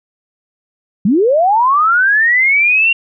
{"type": "linear sweep", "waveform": "sine", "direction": "up", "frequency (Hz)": [174.61, 2777], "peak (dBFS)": -8, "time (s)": [1.05, 2.93], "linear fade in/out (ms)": 5, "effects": []}